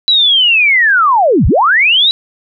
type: linear two-way sweep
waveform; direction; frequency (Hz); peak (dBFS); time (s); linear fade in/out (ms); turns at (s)
sine; down then up; 3974 to 38.89 to 3974; -6; 0.08-2.11; 0; 1.47
effects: none